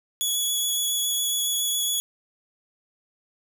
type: tone with vibrato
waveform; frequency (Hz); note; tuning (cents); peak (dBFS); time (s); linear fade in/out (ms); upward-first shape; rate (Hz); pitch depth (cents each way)
15% pulse; 3381; G#7; +30; -16; 0.21-2; 0; sine; 7.2; 8
effects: none